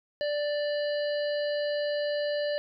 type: harmonic tone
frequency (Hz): 587.3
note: D5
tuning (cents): 0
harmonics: 1 / 3 / 5 / 7 / 8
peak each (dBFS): -27 / -38 / -42 / -42 / -45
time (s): 0.21-2.58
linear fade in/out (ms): 0
effects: none